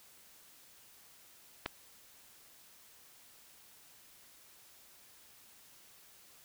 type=clicks; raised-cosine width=0.3 ms; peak=-30 / -18 dBFS; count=2; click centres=1.658 / 1.661 s; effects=white hiss -60 dBFS RMS until 6.44 s